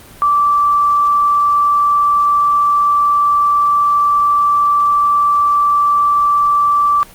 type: tone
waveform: sine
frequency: 1165 Hz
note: D6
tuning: 14 cents flat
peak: -9 dBFS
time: 0.22-7.03 s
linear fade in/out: 0 ms
effects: pink hiss -39 dBFS RMS until 7.14 s + Opus 32 kbps